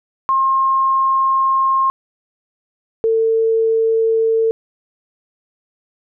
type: tone pair in turn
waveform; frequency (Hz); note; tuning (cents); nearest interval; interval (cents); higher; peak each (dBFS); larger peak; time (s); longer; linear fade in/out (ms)
sine; 1068 / 449; C6 / A4; +35 / +35; octave + minor third; 1500; first; -12; neither; 0.29-1.9 / 3.04-4.51; first; 0
effects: none